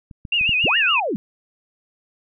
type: clicks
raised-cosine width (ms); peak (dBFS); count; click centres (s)
5; -26 / -20 / -25 / -16; 4; 0.112 / 0.252 / 0.412 / 0.493
type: tone with vibrato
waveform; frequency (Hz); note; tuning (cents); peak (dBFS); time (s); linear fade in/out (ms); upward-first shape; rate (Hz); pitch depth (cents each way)
sine; 2664; E7; +18; -16; 0.32-1; 5; sine; 7.1; 130
type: linear two-way sweep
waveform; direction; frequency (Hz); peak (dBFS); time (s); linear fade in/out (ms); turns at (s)
sine; up then down; 62.7 to 1904 to 169.2; -20; 0.64-1.16; 0; 0.77
effects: none